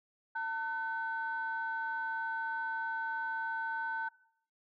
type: tone pair together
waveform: sine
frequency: 900.8 / 1515 Hz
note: A5 / F#6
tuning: +40 / +40 cents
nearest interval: major sixth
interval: 900 cents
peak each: -36 / -35 dBFS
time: 0.35-4.09 s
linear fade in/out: 10 ms
effects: noise-tail reverb RT60 0.7 s tail -22 dB re dry + tanh soft clip ceiling -26 dBFS